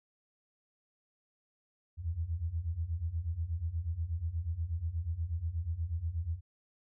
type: beating tone pair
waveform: sine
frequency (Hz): 78.3 / 86.6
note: D#2 / F2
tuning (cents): +11 / -14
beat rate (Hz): 8.3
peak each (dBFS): -37 / -34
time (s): 1.97-6.41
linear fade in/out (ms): 50
effects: none